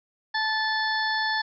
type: harmonic tone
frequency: 874 Hz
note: A5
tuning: 12 cents flat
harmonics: 1 / 2 / 4 / 5 / 6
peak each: -28 / -26 / -35 / -32 / -38 dBFS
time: 0.34-1.42 s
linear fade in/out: 10 ms
effects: none